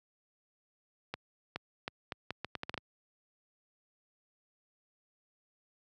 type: accelerating click train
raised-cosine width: 0.3 ms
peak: -20 dBFS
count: 11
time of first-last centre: 1.14-2.777 s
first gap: 420 ms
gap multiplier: 0.76
effects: high-pass 80 Hz 12 dB/octave